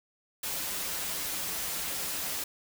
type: noise with comb filter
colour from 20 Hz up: white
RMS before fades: -34 dBFS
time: 0.43-2.44 s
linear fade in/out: 5 ms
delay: 8.4 ms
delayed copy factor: -0.6
effects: none